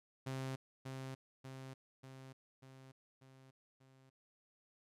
sawtooth tone with echo, 132.4 Hz, C3, 21 cents sharp, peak -36 dBFS, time 0.26-0.56 s, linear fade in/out 10 ms, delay 590 ms, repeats 6, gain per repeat -4 dB, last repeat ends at 4.1 s, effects low-pass 11000 Hz 12 dB/octave

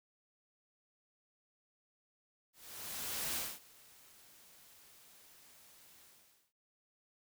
white noise with ADSR envelope, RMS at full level -37 dBFS, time 2.53-6.53 s, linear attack 830 ms, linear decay 230 ms, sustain -24 dB, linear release 510 ms, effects none

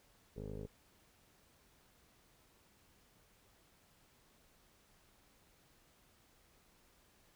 15% pulse tone with low-pass filter, 51.91 Hz, G#1, in tune, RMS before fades -45 dBFS, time 0.36-0.67 s, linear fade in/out 10 ms, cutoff 410 Hz, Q 5, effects pink hiss -69 dBFS RMS until 7.35 s

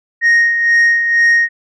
sine tone with tremolo, 1864.7 Hz, A#6, in tune, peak -4 dBFS, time 0.21-1.49 s, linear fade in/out 50 ms, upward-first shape sine, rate 2.1 Hz, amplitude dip 60%, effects tanh soft clip ceiling -6 dBFS

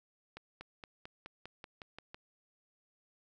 accelerating click train, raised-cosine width 0.3 ms, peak -30 dBFS, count 10, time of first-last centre 0.37-2.145 s, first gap 240 ms, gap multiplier 0.95, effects none

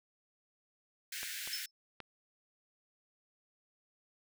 pink high-pass noise, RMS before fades -42 dBFS, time 1.12-1.66 s, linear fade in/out 5 ms, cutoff 1500 Hz, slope 96 dB/octave
clicks, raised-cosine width 0.3 ms, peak -28 dBFS, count 3, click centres 1.231 / 1.475 / 2.003 s
sine tone with exponential decay, 5270 Hz, E8, 1 cent flat, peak -33 dBFS, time 1.53-1.71 s, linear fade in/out 2 ms, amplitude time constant 37 ms
effects none

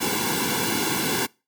pink noise with comb filter, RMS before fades -24 dBFS, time 0-1.27 s, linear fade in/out 20 ms, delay 1.6 ms, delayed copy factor -1, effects noise-tail reverb RT60 0.3 s tail -25 dB re dry + high-pass 150 Hz 12 dB/octave

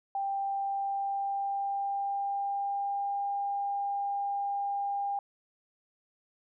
sine tone with pitch glide, 789 to 802.3 Hz, G5 to G5, +11 to +40 cents, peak -29 dBFS, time 0.15-5.19 s, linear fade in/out 2 ms, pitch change +29 cents, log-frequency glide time 0.36-3.22 s, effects none

